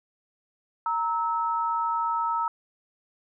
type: tone pair together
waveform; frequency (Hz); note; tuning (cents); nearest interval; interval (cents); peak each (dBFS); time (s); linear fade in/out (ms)
sine; 928.5 / 1300; A#5 / E6; -7 / -24; tritone; 583; -26 / -27; 0.86-2.48; 2
effects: none